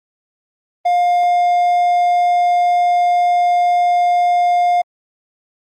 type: tone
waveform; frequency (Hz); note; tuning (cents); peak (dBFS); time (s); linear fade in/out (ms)
triangle; 707; F5; +21; -9; 0.85-4.82; 10
effects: Opus 24 kbps